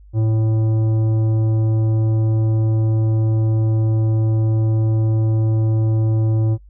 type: tone with tanh clipping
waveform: sine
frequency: 110.4 Hz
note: A2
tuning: 6 cents sharp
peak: -16 dBFS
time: 0.13-6.58 s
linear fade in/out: 50 ms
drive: 11 dB
effects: noise-tail reverb RT60 0.1 s tail -21 dB re dry + added 50 Hz sine -41 dBFS peak until 6.69 s